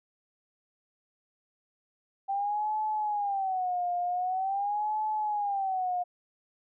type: tone with vibrato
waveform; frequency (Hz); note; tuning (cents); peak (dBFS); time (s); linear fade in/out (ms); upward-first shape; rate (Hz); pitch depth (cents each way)
sine; 780; G5; -9; -27; 2.28-6.04; 20; sine; 0.45; 170
effects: none